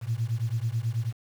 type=beating tone pair; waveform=sine; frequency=110.4 / 119.6 Hz; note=A2 / A#2; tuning=+6 / +45 cents; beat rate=9.2 Hz; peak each=-28 dBFS; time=0.01-1.13 s; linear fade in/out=50 ms; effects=tanh soft clip ceiling -18 dBFS + 8-bit